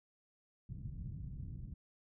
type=low-pass noise; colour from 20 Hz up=white; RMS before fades=-45 dBFS; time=0.69-1.74 s; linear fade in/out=5 ms; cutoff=150 Hz; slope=24 dB/octave; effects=none